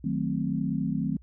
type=chord; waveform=sine; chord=D# diminished seventh; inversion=none; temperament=equal; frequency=155.56 / 185 / 220 / 261.6 Hz; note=D#3 / F#3 / A3 / C4; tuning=0 / 0 / 0 / 0 cents; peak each=-31 dBFS; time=0.04-1.17 s; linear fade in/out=5 ms; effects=added 62 Hz sine -49 dBFS peak until 1.22 s